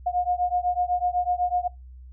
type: beating tone pair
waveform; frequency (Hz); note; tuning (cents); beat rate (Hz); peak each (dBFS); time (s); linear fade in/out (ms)
sine; 713 / 721; F5 / F#5; +36 / -45; 8; -25; 0.06-1.68; 10
effects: noise-tail reverb RT60 0.2 s tail -22 dB re dry + added 63 Hz sine -41 dBFS peak until 2.12 s